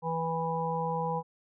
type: harmonic tone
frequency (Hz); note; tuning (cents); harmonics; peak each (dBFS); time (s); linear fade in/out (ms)
164.2; E3; -6; 1 / 3 / 5 / 6; -34 / -34 / -34 / -34; 0.02-1.23; 50
effects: none